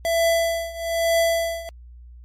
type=tone with tremolo; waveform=square; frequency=667 Hz; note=E5; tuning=20 cents sharp; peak=-16 dBFS; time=0.05-1.69 s; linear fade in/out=0 ms; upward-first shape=triangle; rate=1.1 Hz; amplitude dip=90%; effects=added 60 Hz sine -40 dBFS peak until 2.24 s + MP3 64 kbps